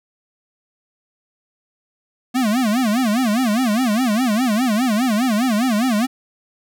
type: tone with vibrato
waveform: square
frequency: 232.7 Hz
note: A#3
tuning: 3 cents flat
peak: -16 dBFS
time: 2.34-6.07 s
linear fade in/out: 20 ms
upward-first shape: sine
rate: 4.9 Hz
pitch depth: 220 cents each way
effects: none